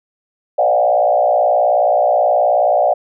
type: tone with frequency modulation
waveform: sine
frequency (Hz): 659.3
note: E5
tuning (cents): 0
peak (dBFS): -10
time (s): 0.58-2.94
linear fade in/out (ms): 10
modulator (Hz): 58.8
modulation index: 1.9
effects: none